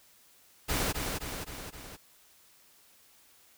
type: noise with echo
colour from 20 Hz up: pink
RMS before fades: -30 dBFS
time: 0.68-0.93 s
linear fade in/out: 20 ms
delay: 260 ms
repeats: 4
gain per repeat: -4 dB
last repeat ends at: 1.97 s
effects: white hiss -61 dBFS RMS until 3.57 s

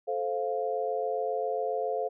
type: chord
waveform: sine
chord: F major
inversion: first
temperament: just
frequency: 436.5 / 523.8 / 698.5 Hz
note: A4 / C5 / F5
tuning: -14 / +2 / 0 cents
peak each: -32 dBFS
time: 0.07-2.09 s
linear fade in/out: 20 ms
effects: none

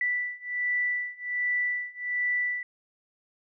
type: beating tone pair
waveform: sine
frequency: 1971 / 1972.3 Hz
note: B6 / B6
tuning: -4 / -3 cents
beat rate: 1.3 Hz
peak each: -30 / -29 dBFS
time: 0.01-2.63 s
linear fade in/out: 2 ms
effects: none

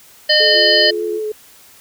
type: harmonic tone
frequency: 609 Hz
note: D#5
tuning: 37 cents flat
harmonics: 1 / 3 / 5 / 7 / 8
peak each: -16 / -16 / -16 / -16 / -16 dBFS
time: 0.29-0.91 s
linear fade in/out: 10 ms
type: tone with vibrato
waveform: sine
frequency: 429.6 Hz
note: A4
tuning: 41 cents flat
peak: -19 dBFS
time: 0.4-1.32 s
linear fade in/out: 5 ms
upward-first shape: sine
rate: 6.6 Hz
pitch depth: 16 cents each way
type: tone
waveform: sine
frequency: 349.2 Hz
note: F4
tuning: in tune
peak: -23 dBFS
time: 0.52-1.21 s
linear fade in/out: 50 ms
effects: white hiss -45 dBFS RMS until 1.8 s

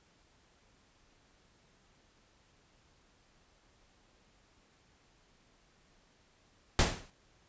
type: noise with exponential decay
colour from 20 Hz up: pink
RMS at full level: -22 dBFS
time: 6.79-7.1 s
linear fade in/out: 1 ms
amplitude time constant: 67 ms
effects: pink hiss -67 dBFS RMS until 7.48 s + resampled to 16000 Hz

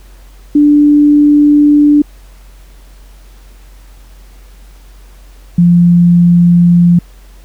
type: tone pair in turn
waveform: sine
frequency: 293.7 / 173.58 Hz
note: D4 / F3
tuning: 0 / -10 cents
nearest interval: major sixth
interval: 910 cents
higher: first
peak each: -3 dBFS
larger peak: neither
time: 0.55-2.02 / 5.58-6.99 s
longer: first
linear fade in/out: 5 ms
effects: added 46 Hz sine -34 dBFS peak until 7.44 s + pink hiss -46 dBFS RMS until 7.44 s

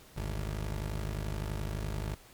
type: tone pair together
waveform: 20% pulse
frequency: 51.62 / 73 Hz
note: G#1 / D2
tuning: -10 / -10 cents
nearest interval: tritone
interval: 600 cents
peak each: -29 / -36 dBFS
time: 0.16-2.15 s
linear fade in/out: 10 ms
effects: pink hiss -56 dBFS RMS until 2.33 s + MP3 96 kbps

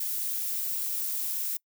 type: noise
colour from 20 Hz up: violet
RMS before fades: -31 dBFS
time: 0-1.57 s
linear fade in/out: 5 ms
effects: noise-tail reverb RT60 0.1 s tail -25 dB re dry

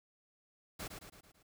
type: noise with echo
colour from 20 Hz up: pink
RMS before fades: -43 dBFS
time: 0.79-0.88 s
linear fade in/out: 10 ms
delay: 110 ms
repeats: 5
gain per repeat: -5 dB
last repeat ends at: 1.43 s
effects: none

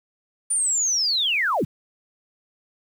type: linear sweep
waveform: sine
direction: down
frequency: 9397 to 76.5 Hz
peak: -19 dBFS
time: 0.5-1.65 s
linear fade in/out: 10 ms
effects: 8-bit

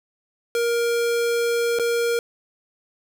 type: tone with dropouts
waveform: square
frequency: 470 Hz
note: A#4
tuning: 14 cents sharp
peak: -20 dBFS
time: 0.55-2.19 s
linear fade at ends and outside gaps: 1 ms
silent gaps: 1.788-1.796 s
effects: none

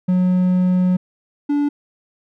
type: tone pair in turn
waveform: triangle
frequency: 182.3 / 289.4 Hz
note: F#3 / D4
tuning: -25 / -25 cents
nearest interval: minor sixth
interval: 800 cents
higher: second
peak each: -11 / -13 dBFS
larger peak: first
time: 0.08-0.97 / 1.49-1.69 s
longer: first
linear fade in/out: 10 ms
effects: none

